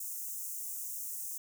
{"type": "high-pass noise", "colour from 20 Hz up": "white", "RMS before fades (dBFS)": -40, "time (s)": [0, 1.38], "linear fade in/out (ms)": 5, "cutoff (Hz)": 6300, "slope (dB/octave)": 48, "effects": []}